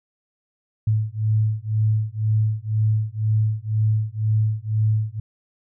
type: beating tone pair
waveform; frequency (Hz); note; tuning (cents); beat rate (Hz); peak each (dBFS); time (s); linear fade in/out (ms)
sine; 107.5 / 109.5; A2 / A2; -40 / -8; 2; -21; 0.87-5.2; 5
effects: none